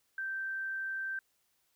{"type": "tone", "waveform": "sine", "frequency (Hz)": 1562, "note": "G6", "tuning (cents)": -7, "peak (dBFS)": -34, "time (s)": [0.18, 1.19], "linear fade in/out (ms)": 2, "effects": ["white hiss -75 dBFS RMS until 1.75 s"]}